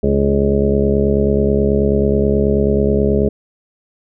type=harmonic tone with a mistuned harmonic; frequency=69.3 Hz; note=C#2; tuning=in tune; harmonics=1 / 2 / 3 / 4 / 5 / 6 / 7 / 8 / 9; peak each=-19 / -21 / -17 / -28 / -25 / -16 / -28 / -23 / -25 dBFS; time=0.03-3.29 s; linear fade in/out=5 ms; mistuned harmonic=4; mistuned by=+33 cents; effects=none